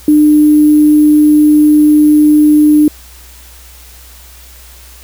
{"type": "tone with sample-and-hold", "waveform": "sine", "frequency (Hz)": 300.7, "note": "D4", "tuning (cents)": 41, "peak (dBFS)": -3, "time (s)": [0.08, 2.88], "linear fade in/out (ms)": 2, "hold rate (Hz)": 11025, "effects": ["added 61 Hz sine -36 dBFS peak until 5.03 s", "white hiss -38 dBFS RMS until 5.03 s"]}